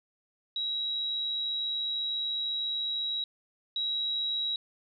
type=tone pair in turn; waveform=sine; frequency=3862 / 3862 Hz; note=B7 / B7; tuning=-39 / -39 cents; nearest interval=unison; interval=0 cents; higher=neither; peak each=-29 / -28 dBFS; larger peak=second; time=0.56-3.24 / 3.76-4.56 s; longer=first; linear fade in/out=2 ms; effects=none